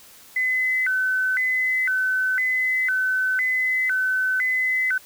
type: tone with vibrato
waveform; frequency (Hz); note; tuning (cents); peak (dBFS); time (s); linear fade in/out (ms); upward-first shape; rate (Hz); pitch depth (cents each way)
sine; 1753; A6; -7; -19; 0.36-4.98; 5; square; 0.99; 250
effects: white hiss -48 dBFS RMS until 5.05 s